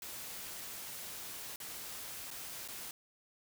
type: noise with dropouts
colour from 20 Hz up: white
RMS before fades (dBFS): -45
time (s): 0.02-2.91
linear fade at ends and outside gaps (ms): 2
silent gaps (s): 1.56-1.601 / 2.305-2.311 / 2.678-2.685
effects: none